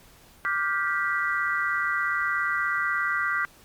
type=chord; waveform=sine; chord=G dominant seventh; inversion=second; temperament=just; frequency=1176 / 1411.2 / 1568 / 1960 Hz; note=D6 / F6 / G6 / B6; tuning=+2 / +18 / 0 / -14 cents; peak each=-29 dBFS; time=0.45-3.45 s; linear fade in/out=0 ms; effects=pink hiss -54 dBFS RMS until 3.64 s + Opus 48 kbps